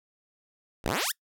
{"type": "exponential sweep", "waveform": "5% pulse", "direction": "up", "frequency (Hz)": [40.52, 2000], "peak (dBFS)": -15, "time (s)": [0.84, 1.12], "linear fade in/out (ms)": 10, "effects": ["noise-tail reverb RT60 0.1 s tail -25 dB re dry"]}